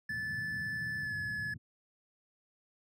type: band-pass noise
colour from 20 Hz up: pink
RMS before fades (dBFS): -46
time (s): 0.09-1.58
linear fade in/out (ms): 10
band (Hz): 100 to 180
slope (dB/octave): 24
type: tone with pitch glide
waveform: triangle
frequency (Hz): 1743 to 1707.1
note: A6 to G#6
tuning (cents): -17 to +47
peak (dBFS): -33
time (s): 0.09-1.54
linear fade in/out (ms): 5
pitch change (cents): -36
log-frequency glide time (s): 1-1.14
effects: none